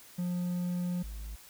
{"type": "tone pair in turn", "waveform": "triangle", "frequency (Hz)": [177.5, 52.87], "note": ["F3", "G#1"], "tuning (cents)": [28, 32], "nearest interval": "octave + major sixth", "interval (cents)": 2096, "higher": "first", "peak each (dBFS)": [-28, -36], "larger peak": "first", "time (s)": [[0.18, 1.03], [1.03, 1.36]], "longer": "first", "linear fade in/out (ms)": 10, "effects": ["white hiss -54 dBFS RMS until 1.49 s"]}